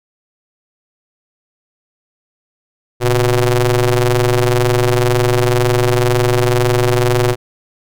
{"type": "ring-modulated tone", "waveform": "sawtooth", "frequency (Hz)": 126, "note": "B2", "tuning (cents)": 35, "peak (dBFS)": -4, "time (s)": [3, 7.36], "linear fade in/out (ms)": 50, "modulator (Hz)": 241, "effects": []}